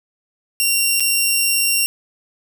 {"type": "tone with dropouts", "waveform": "10% pulse", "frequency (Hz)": 2758, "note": "F7", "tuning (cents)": -22, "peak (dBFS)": -6, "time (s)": [0.6, 1.86], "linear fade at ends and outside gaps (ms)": 0, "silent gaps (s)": [0.998, 1.005], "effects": ["7-bit"]}